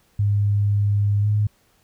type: tone with pitch glide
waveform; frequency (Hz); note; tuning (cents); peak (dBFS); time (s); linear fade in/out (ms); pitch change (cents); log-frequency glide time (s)
sine; 102.2 to 104.89; G#2 to G#2; -27 to +18; -16; 0.19-1.47; 5; +45; 1.21-1.27
effects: pink hiss -61 dBFS RMS until 1.83 s